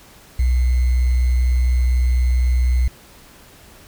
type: tone with sample-and-hold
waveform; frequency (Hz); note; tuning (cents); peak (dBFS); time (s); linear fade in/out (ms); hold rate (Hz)
sine; 62.1; B1; +10; -13; 0.39-2.88; 5; 2100
effects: pink hiss -46 dBFS RMS until 3.87 s